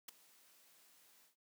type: noise with ADSR envelope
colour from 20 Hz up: white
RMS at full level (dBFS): -45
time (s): 0.08-1.36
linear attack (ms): 8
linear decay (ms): 8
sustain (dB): -22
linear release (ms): 130
effects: noise-tail reverb RT60 0.1 s tail -26 dB re dry + high-pass 200 Hz 12 dB/octave